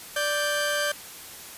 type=tone pair together; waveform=sawtooth; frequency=587.3 / 1567.9 Hz; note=D5 / G6; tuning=0 / 0 cents; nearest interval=octave + perfect fourth; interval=1700 cents; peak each=-23 dBFS; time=0.16-0.92 s; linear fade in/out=5 ms; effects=white hiss -42 dBFS RMS until 1.57 s + resampled to 32000 Hz